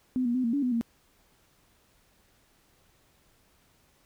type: tone with pitch steps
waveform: sine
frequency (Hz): 254.6 / 238.6 / 255.3 / 231.6 / 284.4 / 249.4 / 231.9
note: C4 / A#3 / C4 / A#3 / C#4 / B3 / A#3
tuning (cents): -47 / +41 / -42 / -11 / +45 / +17 / -9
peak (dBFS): -24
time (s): 0.16-0.811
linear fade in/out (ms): 0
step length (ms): 93
effects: pink hiss -65 dBFS RMS until 4.05 s